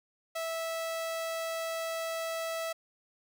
sawtooth tone, 655 Hz, E5, 11 cents flat, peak -29 dBFS, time 0.35-2.73 s, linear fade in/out 10 ms, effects none

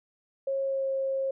sine tone with pitch glide, 543 to 537.7 Hz, C#5 to C5, -36 to +47 cents, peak -26 dBFS, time 0.47-1.31 s, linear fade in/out 5 ms, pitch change -17 cents, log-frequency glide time 0.63-0.9 s, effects none

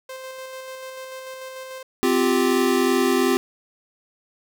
sawtooth tone with tremolo, 522 Hz, C5, 4 cents flat, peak -29 dBFS, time 0.09-1.83 s, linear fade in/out 5 ms, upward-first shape square, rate 6.8 Hz, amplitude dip 25%
square chord, C suspended fourth, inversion none, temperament equal with one note detuned, 258.9 / 349.2 / 392 Hz, C4 / F4 / G4, -18 / 0 / 0 cents, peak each -22 / -23 / -22 dBFS, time 2.03-3.37 s, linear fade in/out 0 ms
effects none

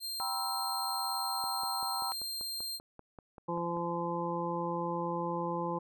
sawtooth tone, 4181 Hz, C8, 2 cents flat, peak -33 dBFS, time 0-2.8 s, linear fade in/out 50 ms
sine chord, C major seventh, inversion second, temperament equal with one note detuned, 784 / 965.8 / 1046.5 / 1318.5 Hz, G5 / B5 / C6 / E6, 0 / -39 / 0 / 0 cents, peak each -38 / -38 / -43 / -40 dBFS, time 0.2-2.12 s, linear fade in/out 0 ms
click train, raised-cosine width 1 ms, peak -34 dBFS, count 13, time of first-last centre 1.44-3.77 s, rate 5.15 Hz
harmonic tone, 171.3 Hz, F3, 33 cents flat, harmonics 1 / 2 / 3 / 5 / 6, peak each -38 / -38 / -38 / -38 / -38 dBFS, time 3.48-5.79 s, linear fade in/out 10 ms
effects none

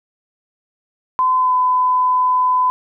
sine tone with pitch glide, 1021 to 1007.5 Hz, C6 to B5, -43 to +34 cents, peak -12 dBFS, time 1.19-2.7 s, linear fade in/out 0 ms, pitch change -23 cents, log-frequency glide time 1.37-1.54 s, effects none

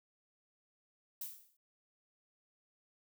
violet noise with exponential decay, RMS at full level -39 dBFS, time 1.21-1.57 s, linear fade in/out 5 ms, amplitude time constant 77 ms, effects none

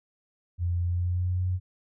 sine tone with pitch glide, 87.31 to 91.39 Hz, F2 to F#2, 0 to -21 cents, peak -24 dBFS, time 0.58-1.6 s, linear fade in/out 50 ms, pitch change +79 cents, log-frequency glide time 0.83-1.45 s, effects none

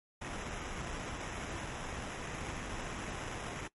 pink noise with sample-and-hold, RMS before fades -41 dBFS, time 0.21-3.68 s, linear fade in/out 10 ms, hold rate 4410 Hz, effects noise-tail reverb RT60 0.1 s tail -20 dB re dry + MP3 48 kbps

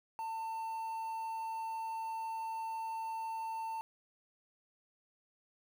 triangle tone with quantisation, 897 Hz, A5, 33 cents sharp, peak -35 dBFS, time 0.19-3.81 s, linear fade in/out 0 ms, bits 10, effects none

